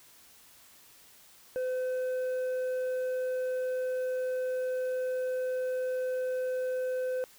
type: tone with tanh clipping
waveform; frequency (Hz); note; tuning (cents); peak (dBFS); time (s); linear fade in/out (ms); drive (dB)
sine; 510; C5; -44; -30; 1.56-7.24; 0; 5
effects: white hiss -57 dBFS RMS until 7.38 s